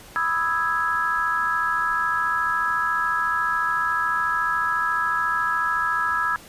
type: chord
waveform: sine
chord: E major seventh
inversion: second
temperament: equal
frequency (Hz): 987.8 / 1244.5 / 1318.5 / 1661.2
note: B5 / D#6 / E6 / G#6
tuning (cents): 0 / 0 / 0 / 0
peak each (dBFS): -28 / -30 / -24 / -24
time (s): 0.16-6.36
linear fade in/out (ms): 0
effects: pink hiss -45 dBFS RMS until 6.48 s + resampled to 32000 Hz